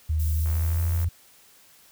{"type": "tone with pitch glide", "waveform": "sine", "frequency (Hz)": [78.1, 85.17], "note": ["D#2", "F2"], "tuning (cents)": [7, -43], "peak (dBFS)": -21, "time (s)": [0.09, 1.09], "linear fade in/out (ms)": 10, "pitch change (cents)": 150, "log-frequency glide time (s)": [0.37, 0.91]}
{"type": "noise", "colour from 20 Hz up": "violet", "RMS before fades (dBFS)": -38, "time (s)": [0.19, 1.05], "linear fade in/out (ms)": 10}
{"type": "click train", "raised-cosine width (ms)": 0.5, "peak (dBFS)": -28, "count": 44, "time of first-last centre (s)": [0.46, 1.043], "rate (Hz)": 73.7}
{"effects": ["white hiss -55 dBFS RMS until 1.91 s"]}